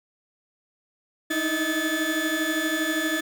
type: tone cluster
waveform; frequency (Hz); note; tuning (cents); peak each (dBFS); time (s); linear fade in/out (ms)
35% pulse; 307.6 / 320.1 / 1733; D#4 / D#4 / A6; -20 / +49 / -27; -28 / -26 / -25; 1.3-3.21; 10
effects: none